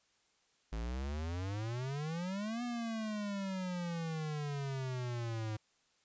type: exponential two-way sweep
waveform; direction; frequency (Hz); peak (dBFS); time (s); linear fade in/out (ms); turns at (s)
square; up then down; 53 to 244.7 to 106.6; -37; 0.72-5.57; 10; 2.63
effects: white hiss -73 dBFS RMS until 6.04 s + resampled to 16000 Hz

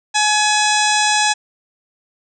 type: harmonic tone with a mistuned harmonic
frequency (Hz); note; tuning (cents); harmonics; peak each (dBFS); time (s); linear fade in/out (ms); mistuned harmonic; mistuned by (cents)
846; G#5; +32; 1 / 2 / 3 / 4 / 5 / 6 / 7 / 8 / 9 / 10; -17 / -20 / -22 / -23 / -24 / -25 / -25 / -26 / -27 / -27; 0.14-1.34; 20; 5; -95
effects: none

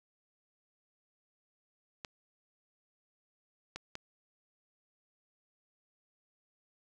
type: clicks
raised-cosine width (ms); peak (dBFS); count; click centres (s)
0.2; -23; 3; 2.048 / 3.76 / 3.954
effects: none

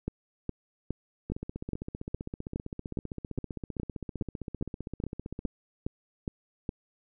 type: two click trains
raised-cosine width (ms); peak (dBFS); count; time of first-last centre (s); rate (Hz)
3; -18 / -23; 17 / 65; 0.08-6.692 / 1.3-5.456; 2.42 / 15.4
effects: none

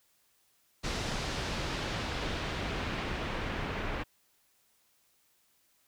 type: noise with low-pass filter sweep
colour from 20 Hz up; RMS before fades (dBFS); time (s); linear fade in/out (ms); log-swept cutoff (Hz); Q
pink; -35; 0.83-4.04; 20; 5700 to 2200; 1
effects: white hiss -70 dBFS RMS until 5.87 s

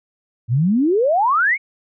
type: exponential sweep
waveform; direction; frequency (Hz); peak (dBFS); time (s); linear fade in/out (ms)
sine; up; 109.2 to 2286; -13; 0.48-1.58; 50
effects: none

